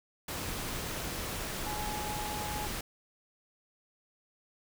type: tone in noise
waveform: sine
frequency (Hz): 841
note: G#5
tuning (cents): +22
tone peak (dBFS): -38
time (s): 1.66-2.67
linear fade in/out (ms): 5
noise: pink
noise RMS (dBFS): -37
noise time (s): 0.28-2.81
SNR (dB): -4
effects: none